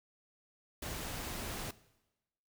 pink noise, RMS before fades -41 dBFS, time 0.82-1.71 s, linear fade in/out 5 ms, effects noise-tail reverb RT60 1.0 s tail -19 dB re dry

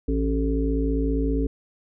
harmonic tone, 55 Hz, A1, in tune, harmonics 1 / 3 / 5 / 7 / 8, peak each -23 / -33 / -25 / -35 / -29 dBFS, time 0.08-1.47 s, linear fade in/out 5 ms, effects none

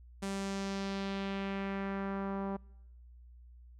sawtooth tone with low-pass filter sweep, 196 Hz, G3, in tune, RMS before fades -37 dBFS, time 0.22-2.57 s, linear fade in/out 10 ms, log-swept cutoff 9200 to 950 Hz, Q 1.5, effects noise-tail reverb RT60 1.0 s tail -26 dB re dry + added 60 Hz sine -52 dBFS peak until 3.79 s

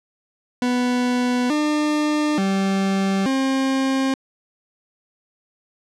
40% pulse tone with pitch steps, 247.2 / 300.7 / 194.2 / 267 Hz, B3 / D4 / G3 / C4, +2 / +41 / -16 / +35 cents, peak -17 dBFS, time 0.62-4.14 s, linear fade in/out 2 ms, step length 880 ms, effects low-pass 7000 Hz 12 dB/octave

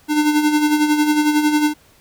square tone with tremolo, 300.5 Hz, D4, 40 cents sharp, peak -12 dBFS, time 0.08-1.74 s, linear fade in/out 50 ms, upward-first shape sine, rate 11 Hz, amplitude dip 55%, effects pink hiss -52 dBFS RMS until 2 s

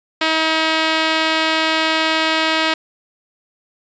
5% pulse tone, 318.9 Hz, D#4, 43 cents sharp, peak -3 dBFS, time 0.21-2.74 s, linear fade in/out 5 ms, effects resampled to 16000 Hz + 7-bit

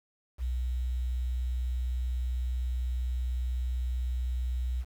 sine tone with quantisation, 62.1 Hz, B1, 10 cents sharp, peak -28 dBFS, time 0.38-4.85 s, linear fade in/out 50 ms, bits 9, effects none

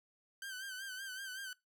sawtooth tone with vibrato, 1548 Hz, G6, 22 cents flat, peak -39 dBFS, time 0.42-1.53 s, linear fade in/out 2 ms, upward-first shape sine, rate 5.3 Hz, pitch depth 65 cents each way, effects noise-tail reverb RT60 0.2 s tail -21 dB re dry

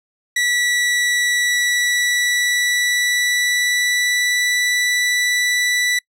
sawtooth tone with pitch glide, 1950 to 1969.2 Hz, B6 to B6, -23 to -6 cents, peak -12 dBFS, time 0.36-5.99 s, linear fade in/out 5 ms, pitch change +17 cents, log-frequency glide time 1.42-4.54 s, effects noise-tail reverb RT60 0.1 s tail -26 dB re dry + low-pass 11000 Hz 12 dB/octave

